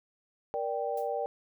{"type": "chord", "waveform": "sine", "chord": "G minor", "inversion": "first", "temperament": "just", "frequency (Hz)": [470.4, 588, 784], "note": ["Bb4", "D5", "G5"], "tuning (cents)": [16, 2, 0], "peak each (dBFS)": -34, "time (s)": [0.54, 1.26], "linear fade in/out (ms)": 0}
{"type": "noise with exponential decay", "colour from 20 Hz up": "blue", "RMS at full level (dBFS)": -47, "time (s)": [0.97, 1.13], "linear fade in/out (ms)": 5, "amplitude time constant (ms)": 33}
{"effects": []}